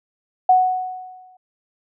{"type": "tone with exponential decay", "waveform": "sine", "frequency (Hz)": 740, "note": "F#5", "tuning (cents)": 0, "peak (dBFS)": -8, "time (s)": [0.49, 1.37], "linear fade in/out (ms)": 5, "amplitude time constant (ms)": 190, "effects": []}